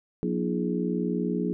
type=harmonic tone with a mistuned harmonic; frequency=59.9 Hz; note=A#1; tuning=48 cents sharp; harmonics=3 / 4 / 5 / 6 / 7; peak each=-29 / -30 / -33 / -33 / -32 dBFS; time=0.23-1.53 s; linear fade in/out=0 ms; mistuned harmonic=6; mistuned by=-98 cents; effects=none